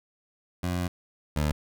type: tone pair in turn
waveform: 20% pulse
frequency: 89 / 74.84 Hz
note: F2 / D2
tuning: +33 / +33 cents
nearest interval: minor third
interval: 300 cents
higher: first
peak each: -22 / -19 dBFS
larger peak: second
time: 0.63-0.88 / 1.36-1.52 s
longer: first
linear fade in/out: 5 ms
effects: none